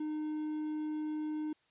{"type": "tone with quantisation", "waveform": "triangle", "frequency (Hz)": 306.2, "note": "D#4", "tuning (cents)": -28, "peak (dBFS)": -32, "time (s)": [0, 1.53], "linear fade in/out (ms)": 5, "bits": 10, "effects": ["white hiss -72 dBFS RMS until 1.7 s", "resampled to 8000 Hz"]}